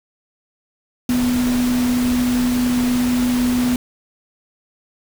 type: tone in noise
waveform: sine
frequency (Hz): 246.9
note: B3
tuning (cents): 0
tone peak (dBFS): -15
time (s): 1.09-3.76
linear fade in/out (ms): 2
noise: pink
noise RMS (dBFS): -27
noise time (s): 1.09-3.76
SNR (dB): +9
effects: none